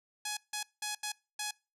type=tone bursts at uneven times; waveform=5% pulse; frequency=840 Hz; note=G#5; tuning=19 cents sharp; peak=-22 dBFS; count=5; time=0.25-0.37 / 0.53-0.63 / 0.82-0.95 / 1.03-1.12 / 1.39-1.51 s; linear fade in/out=5 ms; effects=noise-tail reverb RT60 0.3 s tail -24 dB re dry + low-pass 11000 Hz 12 dB/octave